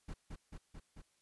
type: noise with echo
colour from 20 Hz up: brown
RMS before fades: -43 dBFS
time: 0.08-0.14 s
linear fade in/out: 10 ms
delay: 220 ms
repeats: 4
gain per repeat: -2 dB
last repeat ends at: 1.02 s
effects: white hiss -75 dBFS RMS until 1.21 s + resampled to 24000 Hz